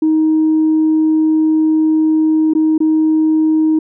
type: tone with dropouts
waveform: sine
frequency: 314 Hz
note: D#4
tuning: 16 cents sharp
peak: -8 dBFS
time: 0.02-3.79 s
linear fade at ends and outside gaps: 5 ms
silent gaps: 2.536-2.55 / 2.78-2.803 s
effects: tanh soft clip ceiling -6 dBFS